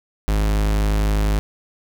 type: tone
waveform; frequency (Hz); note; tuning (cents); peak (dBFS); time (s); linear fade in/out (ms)
45% pulse; 51.91; G#1; 0; -16; 0.28-1.39; 0
effects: none